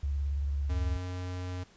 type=tone with vibrato; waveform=sine; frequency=70.6 Hz; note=C#2; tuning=32 cents sharp; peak=-28 dBFS; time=0.03-0.97 s; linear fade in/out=5 ms; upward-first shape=square; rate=18 Hz; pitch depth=61 cents each way
type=tone; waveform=square; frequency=90.7 Hz; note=F#2; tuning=34 cents flat; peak=-35 dBFS; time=0.69-1.64 s; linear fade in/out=10 ms
effects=pink hiss -60 dBFS RMS until 1.76 s + resampled to 16000 Hz